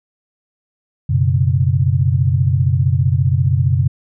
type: chord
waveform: sine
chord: F# suspended fourth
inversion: none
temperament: equal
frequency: 92.5 / 123.47 / 138.59 Hz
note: F#2 / B2 / C#3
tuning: 0 / 0 / 0 cents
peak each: -16 dBFS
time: 1.09-3.88 s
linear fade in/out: 10 ms
effects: none